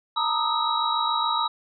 sine tone cluster, 905 / 952 / 1222 / 1282 / 3859 Hz, A5 / A#5 / D#6 / E6 / B7, +48 / +36 / -32 / -49 / -41 cents, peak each -28 dBFS, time 0.16-1.48 s, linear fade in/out 10 ms, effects none

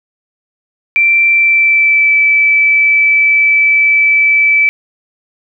sine tone with pitch glide, 2349 to 2311 Hz, D7 to D7, 0 to -28 cents, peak -6 dBFS, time 0.96-4.69 s, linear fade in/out 0 ms, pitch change -28 cents, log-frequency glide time 1.28-2.15 s, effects none

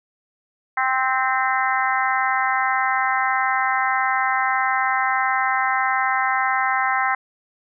harmonic tone with a mistuned harmonic, 261.6 Hz, C4, in tune, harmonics 3 / 4 / 5 / 6 / 7 / 8, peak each -23 / -24 / -25 / -26 / -26 / -27 dBFS, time 0.77-7.15 s, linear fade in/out 5 ms, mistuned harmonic 8, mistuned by -37 cents, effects none

